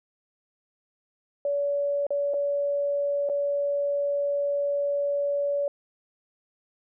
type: tone with dropouts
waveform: sine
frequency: 570 Hz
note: C#5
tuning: 48 cents sharp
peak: -23 dBFS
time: 1.45-5.68 s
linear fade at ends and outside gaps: 2 ms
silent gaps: 2.067-2.105 / 2.337-2.341 / 3.29-3.297 s
effects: none